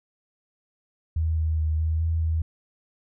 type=tone with pitch steps; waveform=sine; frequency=80.2 / 79.3 / 78.2 / 79.7 / 81.6 / 80.5 Hz; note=E2 / D#2 / D#2 / D#2 / E2 / E2; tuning=-47 / +33 / +9 / +42 / -17 / -41 cents; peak=-21 dBFS; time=1.16-2.42 s; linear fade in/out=5 ms; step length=210 ms; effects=none